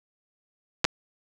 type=clicks; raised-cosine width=0.2 ms; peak=-3 dBFS; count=2; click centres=0.844 / 0.85 s; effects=none